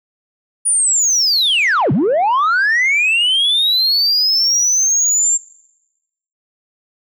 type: linear two-way sweep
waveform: sine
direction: down then up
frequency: 9700 to 116.54 to 7430 Hz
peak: -9 dBFS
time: 0.65-5.38 s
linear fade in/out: 20 ms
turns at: 1.92 s
effects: noise-tail reverb RT60 1.0 s tail -24 dB re dry + tanh soft clip ceiling -10 dBFS